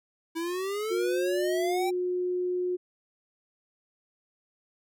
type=exponential sweep; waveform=square; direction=up; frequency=324.2 to 789 Hz; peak=-30 dBFS; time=0.35-1.91 s; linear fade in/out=20 ms
type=tone; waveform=sine; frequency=360.8 Hz; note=F#4; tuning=44 cents flat; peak=-26 dBFS; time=0.9-2.77 s; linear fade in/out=20 ms
effects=none

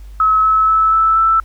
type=tone with pitch steps; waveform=sine; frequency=1288 / 1297 / 1306 / 1315.1 / 1324.2 Hz; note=E6 / E6 / E6 / E6 / E6; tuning=-41 / -28 / -17 / -4 / +7 cents; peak=-9 dBFS; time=0.2-1.4 s; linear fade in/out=2 ms; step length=240 ms; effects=added 50 Hz sine -31 dBFS peak until 1.44 s + pink hiss -52 dBFS RMS until 1.44 s

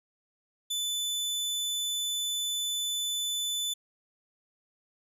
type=tone; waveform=sawtooth; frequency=3500 Hz; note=A7; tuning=10 cents flat; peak=-26 dBFS; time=0.7-3.74 s; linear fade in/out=10 ms; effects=resampled to 32000 Hz

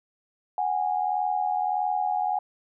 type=tone pair together; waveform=sine; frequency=740 / 821.6 Hz; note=F#5 / G#5; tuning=0 / -19 cents; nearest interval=major second; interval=181 cents; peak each=-26 dBFS; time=0.58-2.39 s; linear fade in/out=2 ms; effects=none

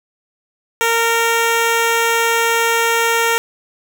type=tone; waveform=10% pulse; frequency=461.1 Hz; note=A#4; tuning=19 cents flat; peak=-5 dBFS; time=0.81-3.38 s; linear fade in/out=0 ms; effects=none

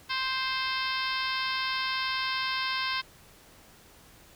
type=harmonic tone; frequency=523.3 Hz; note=C5; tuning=in tune; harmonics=2 / 3 / 4 / 5 / 6 / 7 / 8 / 9 / 10; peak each=-33 / -35 / -36 / -37 / -38 / -38 / -39 / -40 / -40 dBFS; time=0.09-3.02 s; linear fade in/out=20 ms; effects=pink hiss -55 dBFS RMS until 4.35 s

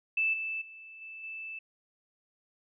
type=tone with level steps; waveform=sine; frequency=2637 Hz; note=E7; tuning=in tune; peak=-25 / -32 / -46 / -42 / -38 dBFS; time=0.17-1.59 s; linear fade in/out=5 ms; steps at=0.33 / 0.61 / 1.01 / 1.23 s; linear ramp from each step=10 ms; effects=none

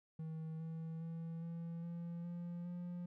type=tone with pitch steps; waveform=triangle; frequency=159.7 / 162.3 / 164.95 / 167.64 / 170.37 / 173.15 / 175.97 Hz; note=D#3 / E3 / E3 / E3 / F3 / F3 / F3; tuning=+45 / -27 / +1 / +29 / -43 / -15 / +13 cents; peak=-40 dBFS; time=0.19-3.06 s; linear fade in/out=5 ms; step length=410 ms; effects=none

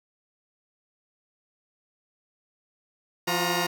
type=tone cluster; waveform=10% pulse; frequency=172.6 / 357.6 / 939 Hz; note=F3 / F4 / A#5; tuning=-20 / +41 / +12 cents; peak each=-20 dBFS; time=3.27-3.67 s; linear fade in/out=10 ms; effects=none

